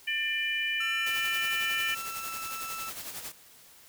harmonic tone, 596 Hz, D5, 25 cents sharp, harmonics 3 / 4 / 5, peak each -32 / -31 / -33 dBFS, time 0.07-1.95 s, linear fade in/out 10 ms
30% pulse tone with pitch glide, 1345 to 1323.4 Hz, E6 to E6, +34 to +6 cents, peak -34 dBFS, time 0.8-2.9 s, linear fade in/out 5 ms, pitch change -28 cents, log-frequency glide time 1.84-2.42 s
white noise with tremolo, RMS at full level -38 dBFS, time 1.06-3.32 s, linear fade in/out 5 ms, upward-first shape sine, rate 11 Hz, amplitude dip 55%
effects white hiss -55 dBFS RMS until 3.88 s

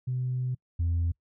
sine tone pair in turn, 126.8 / 84.63 Hz, B2 / E2, +46 / +46 cents, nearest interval perfect fifth, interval 700 cents, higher first, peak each -26 / -22 dBFS, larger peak second, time 0.07-0.55 / 0.79-1.12 s, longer first, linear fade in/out 10 ms, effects noise-tail reverb RT60 0.1 s tail -26 dB re dry + tanh soft clip ceiling -22 dBFS

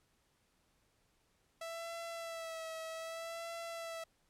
sawtooth tone with vibrato, 659 Hz, E5, 1 cent flat, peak -38 dBFS, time 1.61-4.04 s, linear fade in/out 5 ms, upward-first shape sine, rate 0.64 Hz, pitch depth 35 cents each way, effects pink hiss -75 dBFS RMS until 4.29 s + low-pass 12000 Hz 12 dB/octave

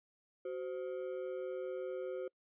triangle ring-modulated tone, 446.1 Hz, A4, 24 cents sharp, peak -33 dBFS, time 0.45-2.28 s, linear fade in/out 5 ms, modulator 72.4 Hz, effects noise-tail reverb RT60 0.1 s tail -26 dB re dry + resampled to 8000 Hz

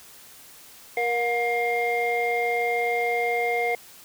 sine tone cluster, 473.2 / 718 / 2118 Hz, A#4 / F5 / C7, +26 / +48 / +21 cents, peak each -25 dBFS, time 0.97-3.75 s, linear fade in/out 2 ms, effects tanh soft clip ceiling -16 dBFS + white hiss -48 dBFS RMS until 4.04 s

